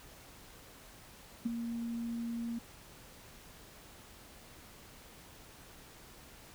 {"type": "tone with ADSR envelope", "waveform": "sine", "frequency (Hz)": 233.1, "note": "A#3", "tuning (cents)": 0, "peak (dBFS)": -27, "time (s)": [1.45, 2.59], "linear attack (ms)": 11, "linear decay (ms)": 17, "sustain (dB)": -8, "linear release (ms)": 9, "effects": ["pink hiss -55 dBFS RMS until 6.54 s"]}